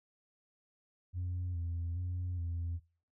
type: tone with vibrato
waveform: sine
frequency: 87.31 Hz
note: F2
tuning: in tune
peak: -32 dBFS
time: 1.13-2.8 s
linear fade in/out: 50 ms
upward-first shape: square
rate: 1.2 Hz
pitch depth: 45 cents each way
effects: noise-tail reverb RT60 0.5 s tail -25 dB re dry + tanh soft clip ceiling -32 dBFS